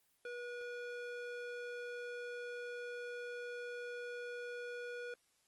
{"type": "tone with band-pass filter", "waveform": "square", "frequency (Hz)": 484.4, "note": "B4", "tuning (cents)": -34, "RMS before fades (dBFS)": -45, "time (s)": [0.25, 5.14], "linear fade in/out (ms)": 2, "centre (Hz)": 1200, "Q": 0.85, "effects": ["white hiss -75 dBFS RMS until 5.47 s", "Opus 24 kbps"]}